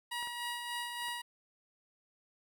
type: tone with tremolo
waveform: 15% pulse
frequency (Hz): 958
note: A#5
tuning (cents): +47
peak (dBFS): -29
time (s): 0.11-1.22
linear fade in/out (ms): 10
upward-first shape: sine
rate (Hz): 3.4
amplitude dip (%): 40
type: clicks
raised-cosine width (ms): 0.5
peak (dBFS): -37 / -36 / -44 / -39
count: 4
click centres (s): 0.227 / 0.273 / 1.023 / 1.084
effects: none